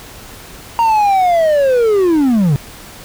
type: linear sweep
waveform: triangle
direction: down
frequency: 936 to 130.81 Hz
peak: -7 dBFS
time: 0.79-2.56 s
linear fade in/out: 0 ms
effects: pink hiss -35 dBFS RMS until 3.04 s